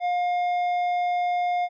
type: tone with tanh clipping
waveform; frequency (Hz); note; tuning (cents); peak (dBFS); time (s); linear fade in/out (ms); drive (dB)
sine; 711; F5; +31; -23; 0-1.69; 50; 8
effects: none